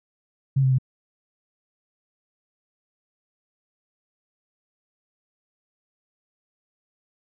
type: tone with pitch steps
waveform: sine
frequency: 135.5 / 131.4 / 129.9 Hz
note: C#3 / C3 / C3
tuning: -39 / +8 / -12 cents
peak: -16 dBFS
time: 0.56-0.785 s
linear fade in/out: 10 ms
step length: 75 ms
effects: none